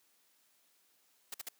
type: noise bursts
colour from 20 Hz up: white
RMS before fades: -41 dBFS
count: 3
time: 1.32-1.488 s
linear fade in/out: 5 ms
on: 22 ms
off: 51 ms
effects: white hiss -71 dBFS RMS until 1.59 s + high-pass 200 Hz 12 dB/octave